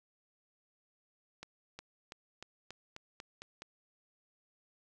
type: accelerating click train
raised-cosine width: 0.2 ms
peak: -28 dBFS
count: 9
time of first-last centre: 1.43-3.621 s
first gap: 360 ms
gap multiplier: 0.92
effects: none